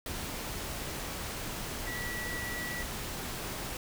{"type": "tone in noise", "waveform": "sine", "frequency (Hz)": 1946, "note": "B6", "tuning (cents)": -26, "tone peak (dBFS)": -37, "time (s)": [1.87, 2.83], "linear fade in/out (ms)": 2, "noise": "pink", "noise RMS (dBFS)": -38, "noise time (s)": [0.06, 3.77], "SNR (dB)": -2, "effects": []}